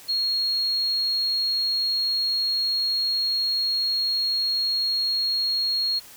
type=tone; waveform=sine; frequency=4288 Hz; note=C8; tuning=42 cents sharp; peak=-21 dBFS; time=0.08-6 s; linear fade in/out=20 ms; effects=white hiss -46 dBFS RMS until 6.16 s